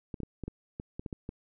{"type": "clicks", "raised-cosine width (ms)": 3, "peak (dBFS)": -24, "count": 10, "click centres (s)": [0.142, 0.203, 0.233, 0.437, 0.48, 0.799, 0.995, 1.062, 1.128, 1.291], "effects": []}